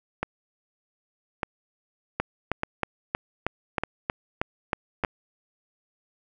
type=two click trains; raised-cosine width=0.5 ms; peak=-9 / -11 dBFS; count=10 / 5; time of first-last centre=2.2-5.048 / 0.23-5.038 s; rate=3.16 / 0.832 Hz; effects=none